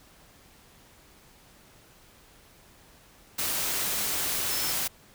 sine tone in noise, 5274 Hz, E8, in tune, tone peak -34 dBFS, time 4.5-4.72 s, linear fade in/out 10 ms, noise white, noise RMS -29 dBFS, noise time 3.38-4.88 s, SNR -8 dB, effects pink hiss -56 dBFS RMS until 5.14 s

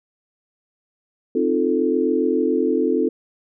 sine chord, F dominant seventh, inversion second, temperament equal with one note detuned, 261.6 / 308.6 / 349.2 / 440 Hz, C4 / Eb4 / F4 / A4, 0 / -14 / 0 / 0 cents, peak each -22 / -23 / -22 / -21 dBFS, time 1.35-3.09 s, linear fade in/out 5 ms, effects none

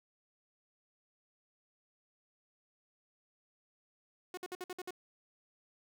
sawtooth tone bursts, 363.9 Hz, F#4, 29 cents flat, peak -36 dBFS, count 7, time 4.34-4.907 s, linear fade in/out 2 ms, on 33 ms, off 56 ms, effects none

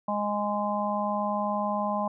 harmonic tone, 207 Hz, G#3, 5 cents flat, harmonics 1 / 3 / 4 / 5, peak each -31 / -31 / -31 / -31 dBFS, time 0.08-2.08 s, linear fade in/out 5 ms, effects none

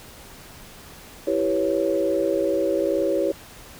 sine chord, C# half-diminished seventh, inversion first, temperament equal, 329.6 / 392 / 493.9 / 554.4 Hz, E4 / G4 / B4 / C#5, 0 / 0 / 0 / 0 cents, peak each -25 / -25 / -28 / -23 dBFS, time 1.27-3.32 s, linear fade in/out 5 ms, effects pink hiss -44 dBFS RMS until 3.79 s

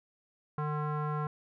square tone with low-pass filter, 150.4 Hz, D3, 42 cents sharp, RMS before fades -33 dBFS, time 0.58-1.27 s, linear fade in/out 2 ms, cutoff 1200 Hz, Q 5, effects none

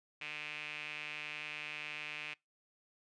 sawtooth tone with band-pass filter, 150.6 Hz, D3, 44 cents sharp, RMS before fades -44 dBFS, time 0.21-2.34 s, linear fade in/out 5 ms, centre 2500 Hz, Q 5.5, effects noise-tail reverb RT60 0.2 s tail -24 dB re dry + resampled to 22050 Hz

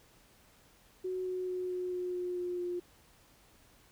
sine tone with pitch steps, 370 / 367.7 / 365.3 / 363 / 360.7 / 358.4 / 356.2 / 353.9 Hz, F#4 / F#4 / F#4 / F#4 / F#4 / F4 / F4 / F4, 0 / -11 / -22 / -33 / -44 / +45 / +34 / +23 cents, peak -33 dBFS, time 1.04-2.8 s, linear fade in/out 10 ms, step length 220 ms, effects pink hiss -63 dBFS RMS until 3.91 s

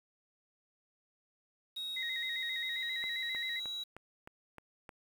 sine tone with pitch glide, 3773 to 3881 Hz, A#7 to B7, +20 to -31 cents, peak -37 dBFS, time 1.76-3.84 s, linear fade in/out 10 ms, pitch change +49 cents, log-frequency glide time 2.63-3.08 s
sine tone with vibrato, 1965 Hz, B6, 9 cents flat, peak -37 dBFS, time 1.96-3.6 s, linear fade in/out 10 ms, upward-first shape square, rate 7.5 Hz, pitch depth 78 cents each way
click train, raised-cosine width 0.5 ms, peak -32 dBFS, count 7, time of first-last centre 3.04-4.892 s, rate 3.24 Hz
effects 9-bit

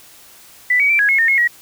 sine tone with pitch steps, 1985 / 2262 / 2341 / 1662 / 2173 / 1829 / 2166 / 1909 Hz, B6 / C#7 / D7 / G#6 / C#7 / A#6 / C#7 / A#6, +8 / +34 / -6 / +1 / -35 / -33 / -41 / +41 cents, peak -11 dBFS, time 0.7-1.476 s, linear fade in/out 5 ms, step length 97 ms, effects white hiss -44 dBFS RMS until 1.61 s

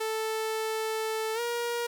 sawtooth tone with pitch glide, 440 to 474.3 Hz, A4 to A#4, 0 to +30 cents, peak -25 dBFS, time 0-1.87 s, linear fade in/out 10 ms, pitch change +130 cents, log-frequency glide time 1.34-1.4 s, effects 9-bit

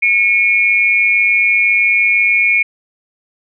sine tone pair together, 2201 / 2407 Hz, C#7 / D7, -13 / +42 cents, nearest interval major second, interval 155 cents, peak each -12 dBFS, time 0.02-2.63 s, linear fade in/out 10 ms, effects none

